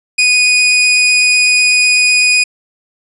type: tone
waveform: sawtooth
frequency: 2477 Hz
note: D#7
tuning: 8 cents flat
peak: -4 dBFS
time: 0.18-2.44 s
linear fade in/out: 10 ms
effects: resampled to 24000 Hz + 7-bit